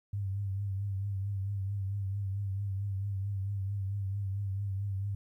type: tone with vibrato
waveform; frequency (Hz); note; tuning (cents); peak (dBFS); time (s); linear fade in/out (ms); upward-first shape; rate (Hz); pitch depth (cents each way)
sine; 98.7; G2; +12; -31; 0.13-5.15; 5; triangle; 4.5; 61
effects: 12-bit